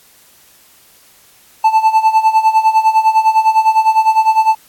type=tone with tremolo; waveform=triangle; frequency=880 Hz; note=A5; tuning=in tune; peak=-3 dBFS; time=1.64-4.55 s; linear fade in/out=5 ms; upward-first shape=sine; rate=9.9 Hz; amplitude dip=80%; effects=white hiss -47 dBFS RMS until 4.68 s + AAC 64 kbps